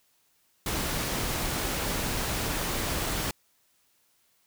pink noise, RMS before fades -30 dBFS, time 0.66-3.31 s, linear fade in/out 2 ms, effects white hiss -68 dBFS RMS until 4.46 s

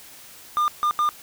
triangle tone bursts at uneven times, 1206 Hz, D6, 46 cents sharp, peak -16 dBFS, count 3, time 0.57-0.68 / 0.83-0.91 / 0.99-1.09 s, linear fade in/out 0 ms, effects white hiss -45 dBFS RMS until 1.22 s

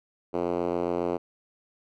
5% pulse tone with band-pass filter, 87.31 Hz, F2, in tune, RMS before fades -28 dBFS, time 0.33-1.18 s, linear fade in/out 20 ms, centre 400 Hz, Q 1.4, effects none

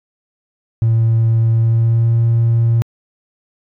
triangle tone with pitch glide, 113.6 to 115.72 Hz, A#2 to A#2, -44 to -12 cents, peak -7 dBFS, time 0.82-2.82 s, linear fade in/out 0 ms, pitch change +32 cents, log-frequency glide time 1.55-2.17 s, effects tanh soft clip ceiling -6 dBFS

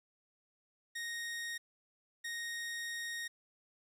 sawtooth tone bursts at uneven times, 1864.7 Hz, A#6, in tune, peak -35 dBFS, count 2, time 0.95-1.58 / 2.24-3.28 s, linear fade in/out 10 ms, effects low-pass 12000 Hz 12 dB/octave + 11-bit

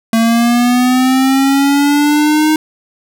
square linear sweep, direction up, 224.7 to 311.5 Hz, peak -9 dBFS, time 0.13-2.56 s, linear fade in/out 2 ms, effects none

